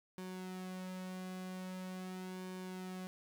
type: tone with flanger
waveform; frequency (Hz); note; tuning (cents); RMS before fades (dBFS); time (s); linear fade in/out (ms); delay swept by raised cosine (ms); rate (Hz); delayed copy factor
sawtooth; 185; F#3; 0; -45; 0.18-3.07; 0; 1.5 to 3.2; 0.43; -0.55
effects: none